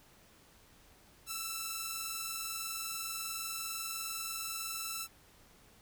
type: tone pair together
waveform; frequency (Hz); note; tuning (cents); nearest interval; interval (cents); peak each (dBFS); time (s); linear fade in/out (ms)
5% pulse; 1318.5 / 1338.5; E6 / E6; 0 / +26; unison; 26; -28 / -29; 1.26-5.08; 50
effects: pink hiss -62 dBFS RMS until 5.81 s